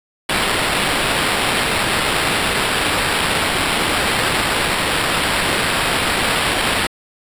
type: noise with sample-and-hold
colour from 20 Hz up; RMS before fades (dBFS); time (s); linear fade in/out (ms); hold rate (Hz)
white; -18; 0.29-6.87; 5; 6300
effects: resampled to 32000 Hz